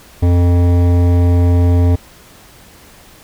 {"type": "tone with hard clipping", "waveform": "triangle", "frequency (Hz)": 87.7, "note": "F2", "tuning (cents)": 8, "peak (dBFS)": -10, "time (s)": [0.22, 1.96], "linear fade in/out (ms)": 10, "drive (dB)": 18, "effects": ["pink hiss -42 dBFS RMS until 3.23 s"]}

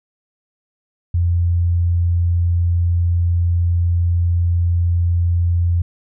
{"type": "tone", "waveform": "sine", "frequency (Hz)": 86.4, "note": "F2", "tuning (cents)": -18, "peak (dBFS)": -13, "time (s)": [1.14, 5.82], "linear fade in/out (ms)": 5, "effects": []}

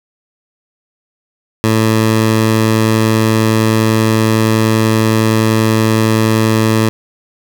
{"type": "tone", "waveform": "15% pulse", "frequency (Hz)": 110.6, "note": "A2", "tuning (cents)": 9, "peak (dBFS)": -3, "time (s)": [1.64, 6.89], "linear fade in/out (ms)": 0, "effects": []}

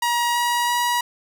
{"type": "tone with pitch steps", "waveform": "sawtooth", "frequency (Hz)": [953, 958.5, 964.1], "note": ["A#5", "A#5", "B5"], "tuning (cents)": [38, 48, -42], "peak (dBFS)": -15, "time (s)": [0.02, 1.01], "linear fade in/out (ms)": 5, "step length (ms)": 330, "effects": []}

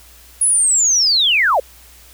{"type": "linear sweep", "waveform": "sine", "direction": "down", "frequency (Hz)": [10548, 466.2], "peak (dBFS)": -11, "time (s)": [0.41, 1.6], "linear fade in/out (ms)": 5, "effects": ["added 60 Hz sine -46 dBFS peak until 2.13 s", "white hiss -45 dBFS RMS until 2.13 s"]}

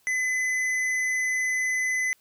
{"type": "tone with hard clipping", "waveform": "triangle", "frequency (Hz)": 2019, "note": "B6", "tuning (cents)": 38, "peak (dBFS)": -25, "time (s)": [0.07, 2.13], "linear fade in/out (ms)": 0, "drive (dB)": 12, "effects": ["white hiss -64 dBFS RMS until 2.2 s"]}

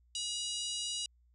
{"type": "harmonic tone", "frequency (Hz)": 964, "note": "B5", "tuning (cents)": -42, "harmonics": [3, 4, 5, 6, 7, 8, 9, 10], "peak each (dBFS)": [-39, -41, -43, -45, -46, -47, -48, -49], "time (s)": [0.15, 1.06], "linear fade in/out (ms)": 2, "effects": ["added 60 Hz sine -64 dBFS peak until 1.34 s"]}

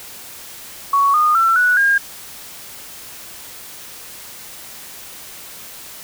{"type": "tone with pitch steps", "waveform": "sine", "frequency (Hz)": [1117, 1225.2, 1343.8, 1473.9, 1616.6], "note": ["C#6", "D#6", "E6", "F#6", "G#6"], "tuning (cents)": [13, -27, 33, -7, -47], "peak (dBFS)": -11, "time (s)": [0.93, 1.98], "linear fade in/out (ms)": 5, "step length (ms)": 210, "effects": ["white hiss -36 dBFS RMS until 6.03 s"]}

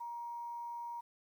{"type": "tone with quantisation", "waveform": "sine", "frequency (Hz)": 945, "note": "A#5", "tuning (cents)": 23, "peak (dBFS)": -40, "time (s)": [0, 1.01], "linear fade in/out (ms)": 10, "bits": 11, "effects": []}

